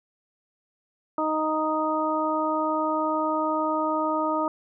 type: harmonic tone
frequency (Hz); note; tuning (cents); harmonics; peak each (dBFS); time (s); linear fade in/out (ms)
311.1; D#4; 0; 1 / 2 / 3 / 4; -28 / -28 / -28 / -28; 1.18-4.48; 2
effects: none